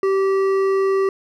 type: tone with hard clipping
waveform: triangle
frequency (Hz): 387.5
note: G4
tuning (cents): -20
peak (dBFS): -17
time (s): 0.03-1.09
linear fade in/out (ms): 2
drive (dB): 13
effects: none